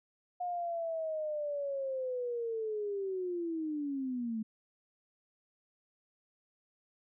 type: linear sweep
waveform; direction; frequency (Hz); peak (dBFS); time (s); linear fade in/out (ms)
sine; down; 720 to 215; -33; 0.4-4.43; 10
effects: none